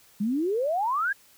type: exponential sweep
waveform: sine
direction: up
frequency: 195.7 to 1689 Hz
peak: -23 dBFS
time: 0.2-1.13 s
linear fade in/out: 10 ms
effects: white hiss -57 dBFS RMS until 1.37 s